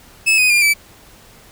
40% pulse tone with pitch steps, 2600 / 2500 / 2404 / 2311 Hz, E7 / D#7 / D7 / D7, -24 / +8 / +40 / -28 cents, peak -10 dBFS, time 0.26-0.74 s, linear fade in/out 20 ms, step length 120 ms, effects pink hiss -45 dBFS RMS until 1.51 s

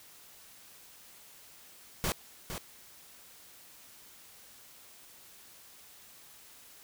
pink noise with echo, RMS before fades -31 dBFS, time 2.04-2.12 s, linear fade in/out 0 ms, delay 460 ms, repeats 1, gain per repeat -8 dB, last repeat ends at 2.58 s, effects white hiss -55 dBFS RMS until 6.83 s

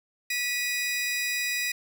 sawtooth tone pair together, 1953 / 2480 Hz, B6 / D#7, -20 / -6 cents, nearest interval major third, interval 414 cents, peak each -26 dBFS, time 0.3-1.72 s, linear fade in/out 5 ms, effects none

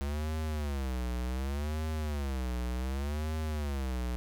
square tone with vibrato, 69.3 Hz, C#2, in tune, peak -32 dBFS, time 0.01-4.16 s, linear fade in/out 0 ms, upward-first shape sine, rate 0.67 Hz, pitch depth 220 cents each way, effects none

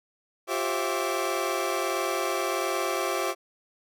30% pulse tone cluster, 353.4 / 394.8 / 532 / 658 / 1162 Hz, F4 / G4 / C5 / E5 / D6, +21 / +12 / +29 / -3 / -19 cents, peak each -30 dBFS, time 0.47-3.35 s, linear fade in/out 50 ms, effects none

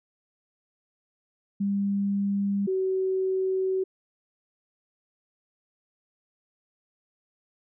sine tone pair in turn, 199.7 / 378 Hz, G3 / F#4, +32 / +37 cents, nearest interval major seventh, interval 1105 cents, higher second, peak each -23 dBFS, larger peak neither, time 1.6-2.67 / 2.67-3.84 s, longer second, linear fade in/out 10 ms, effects none

